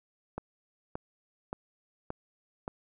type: click train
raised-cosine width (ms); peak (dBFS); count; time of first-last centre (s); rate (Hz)
1; -21; 5; 0.38-2.679; 1.74
effects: none